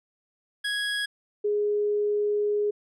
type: tone pair in turn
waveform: 25% pulse / sine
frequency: 1661.2 / 415.3 Hz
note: G#6 / G#4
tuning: 0 / 0 cents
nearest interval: 2 octaves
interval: 2400 cents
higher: first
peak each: -22 dBFS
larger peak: neither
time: 0.64-1.06 / 1.44-2.71 s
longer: second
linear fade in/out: 10 ms
effects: low-pass 8000 Hz 12 dB/octave